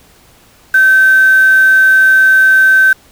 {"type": "tone with quantisation", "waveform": "sine", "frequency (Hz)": 1543, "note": "G6", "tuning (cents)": -28, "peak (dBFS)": -4, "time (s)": [0.74, 2.93], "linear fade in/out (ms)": 5, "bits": 4, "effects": ["pink hiss -45 dBFS RMS until 3.11 s"]}